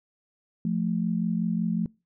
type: tone pair together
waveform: sine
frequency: 174.61 / 220 Hz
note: F3 / A3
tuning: 0 / 0 cents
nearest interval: major third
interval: 400 cents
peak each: -26 / -27 dBFS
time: 0.65-1.86 s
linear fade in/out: 2 ms
effects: noise-tail reverb RT60 0.3 s tail -26 dB re dry